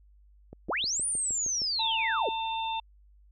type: click train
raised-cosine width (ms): 2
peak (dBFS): -30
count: 8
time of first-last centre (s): 0.53-1.619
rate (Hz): 6.43
type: linear two-way sweep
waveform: sine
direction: up then down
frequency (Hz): 192.7 to 9500 to 352.7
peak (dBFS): -27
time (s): 0.69-2.29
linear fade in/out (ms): 2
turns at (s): 1.06
type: harmonic tone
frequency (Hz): 897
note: A5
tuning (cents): +33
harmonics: 1 / 3 / 4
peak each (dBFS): -30 / -40 / -37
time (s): 1.79-2.8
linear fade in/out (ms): 5
effects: added 50 Hz sine -55 dBFS peak until 3.31 s